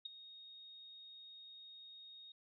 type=tone with ADSR envelope; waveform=sine; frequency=3729 Hz; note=A#7; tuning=in tune; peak=-39 dBFS; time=0.05-2.32 s; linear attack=7 ms; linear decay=13 ms; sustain=-14 dB; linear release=4 ms; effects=none